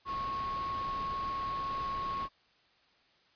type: tone in noise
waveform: sine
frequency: 1097 Hz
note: C#6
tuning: 18 cents flat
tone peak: -33 dBFS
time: 0.05-2.29 s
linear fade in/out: 50 ms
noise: pink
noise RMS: -44 dBFS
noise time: 0.05-2.29 s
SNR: +8 dB
effects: white hiss -67 dBFS RMS until 3.35 s + resampled to 11025 Hz